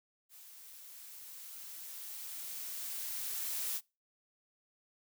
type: noise with level ramp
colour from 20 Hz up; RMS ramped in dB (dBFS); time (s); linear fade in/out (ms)
blue; -55 to -36; 0.29-3.81; 50
effects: noise-tail reverb RT60 0.3 s tail -26 dB re dry